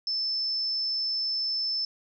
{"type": "tone", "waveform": "sine", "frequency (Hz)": 5274, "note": "E8", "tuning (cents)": 0, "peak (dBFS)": -26, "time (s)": [0.07, 1.85], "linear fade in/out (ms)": 2, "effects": []}